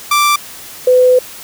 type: tone pair in turn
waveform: sawtooth / sine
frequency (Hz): 1174.7 / 504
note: D6 / B4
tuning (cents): 0 / +35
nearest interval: octave + minor third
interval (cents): 1465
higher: first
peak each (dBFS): -5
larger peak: neither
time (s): 0.11-0.36 / 0.87-1.19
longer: second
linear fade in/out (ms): 5
effects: white hiss -32 dBFS RMS until 1.43 s